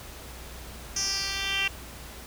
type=tone with band-pass filter sweep; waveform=10% pulse; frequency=392 Hz; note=G4; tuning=in tune; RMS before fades=-29 dBFS; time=0.96-1.68 s; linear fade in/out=5 ms; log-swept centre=6000 to 2800 Hz; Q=5.3; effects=added 60 Hz sine -44 dBFS peak until 2.26 s + pink hiss -44 dBFS RMS until 2.26 s